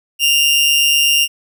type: tone with amplitude modulation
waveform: sawtooth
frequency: 2800 Hz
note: F7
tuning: 4 cents sharp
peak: -5 dBFS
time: 0.19-1.28 s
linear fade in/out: 50 ms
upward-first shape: sine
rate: 148 Hz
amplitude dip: 50%
effects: none